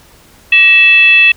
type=tone with frequency modulation; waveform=sine; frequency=2637 Hz; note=E7; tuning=in tune; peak=-3 dBFS; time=0.52-1.32 s; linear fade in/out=5 ms; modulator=737 Hz; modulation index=0.53; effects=pink hiss -43 dBFS RMS until 1.36 s